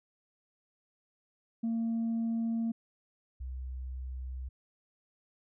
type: tone pair in turn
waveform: sine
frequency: 228.5 / 64.12 Hz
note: A#3 / C2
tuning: -34 / -34 cents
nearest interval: octave + minor seventh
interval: 2200 cents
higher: first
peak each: -27 / -36 dBFS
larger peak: first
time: 1.63-2.72 / 3.4-4.49 s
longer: neither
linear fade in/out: 10 ms
effects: tanh soft clip ceiling -27 dBFS